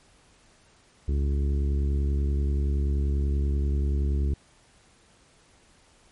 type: harmonic tone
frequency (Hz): 70.4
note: C#2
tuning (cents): +27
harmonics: 1 / 2 / 3 / 4 / 5 / 6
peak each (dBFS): -22 / -34 / -38 / -40 / -39 / -44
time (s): 1.08-4.34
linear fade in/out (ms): 5
effects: pink hiss -59 dBFS RMS until 6.11 s + MP3 48 kbps